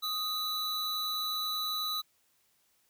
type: tone pair together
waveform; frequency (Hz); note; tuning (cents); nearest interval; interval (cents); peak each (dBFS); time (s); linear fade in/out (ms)
square; 1244.5 / 3954; D#6 / B7; 0 / +1; octave + minor sixth; 2001; -38 / -33; 0.02-2.02; 20
effects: white hiss -71 dBFS RMS until 2.89 s